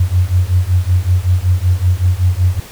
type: beating tone pair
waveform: sine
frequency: 88 / 93.3 Hz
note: F2 / F#2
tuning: +14 / +15 cents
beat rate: 5.3 Hz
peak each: -13 dBFS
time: 0-2.6 s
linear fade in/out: 5 ms
effects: pink hiss -35 dBFS RMS until 2.71 s